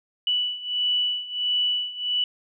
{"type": "beating tone pair", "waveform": "sine", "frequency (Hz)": [2960, 2961.5], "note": ["F#7", "F#7"], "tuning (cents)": [0, 1], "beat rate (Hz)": 1.5, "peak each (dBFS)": [-27, -24], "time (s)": [0.27, 2.24], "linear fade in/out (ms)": 2, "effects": []}